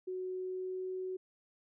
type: tone with pitch glide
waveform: sine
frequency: 370 to 372.4 Hz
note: F#4 to F#4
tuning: 0 to +11 cents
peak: -36 dBFS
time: 0.07-1.17 s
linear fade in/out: 10 ms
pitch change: +11 cents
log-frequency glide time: 0.28-0.91 s
effects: none